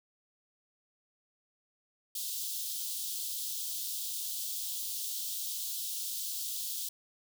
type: high-pass noise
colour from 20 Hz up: white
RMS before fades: -37 dBFS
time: 2.15-6.89 s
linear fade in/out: 5 ms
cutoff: 3200 Hz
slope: 48 dB/octave
effects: none